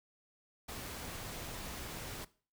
pink noise, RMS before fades -44 dBFS, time 0.68-2.25 s, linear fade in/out 10 ms, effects noise-tail reverb RT60 0.4 s tail -19 dB re dry

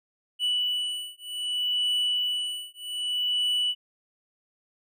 triangle beating tone pair, 2960 / 2960.64 Hz, F#7 / F#7, 0 / 0 cents, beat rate 0.64 Hz, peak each -27 dBFS, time 0.39-3.75 s, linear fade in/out 50 ms, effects none

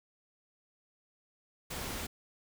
pink noise, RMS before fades -39 dBFS, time 1.7-2.07 s, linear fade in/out 10 ms, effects none

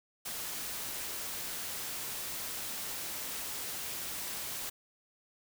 white noise, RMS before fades -39 dBFS, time 0.25-4.7 s, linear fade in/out 10 ms, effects none

